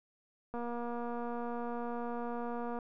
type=click train; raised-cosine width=1 ms; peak=-27 dBFS; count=536; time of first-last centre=0.54-2.788 s; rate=238 Hz; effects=none